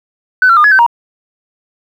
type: tone with pitch steps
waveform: sine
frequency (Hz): 1507 / 1359 / 1214 / 1690 / 1543 / 941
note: F#6 / F6 / D#6 / G#6 / G6 / A#5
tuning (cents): +31 / -48 / -43 / +30 / -28 / +16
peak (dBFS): -3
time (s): 0.42-0.864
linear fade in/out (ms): 2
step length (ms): 74
effects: tanh soft clip ceiling 0 dBFS + 7-bit